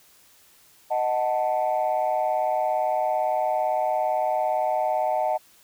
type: chord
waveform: sine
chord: D# diminished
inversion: none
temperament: equal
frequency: 622.3 / 740 / 880 Hz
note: D#5 / F#5 / A5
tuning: 0 / 0 / 0 cents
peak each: -24 / -24 / -26 dBFS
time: 0.9-5.38 s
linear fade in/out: 20 ms
effects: tanh soft clip ceiling -15 dBFS + white hiss -56 dBFS RMS until 5.63 s